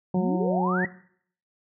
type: harmonic tone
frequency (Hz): 182.7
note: F#3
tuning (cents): -22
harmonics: 1 / 2 / 3 / 4 / 5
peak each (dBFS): -23 / -29 / -33 / -35 / -37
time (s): 0.14-0.85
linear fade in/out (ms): 5
type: exponential sweep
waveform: sine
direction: up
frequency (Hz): 164.81 to 2000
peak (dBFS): -26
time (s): 0.16-0.86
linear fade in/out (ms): 5
effects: noise-tail reverb RT60 0.6 s tail -17 dB re dry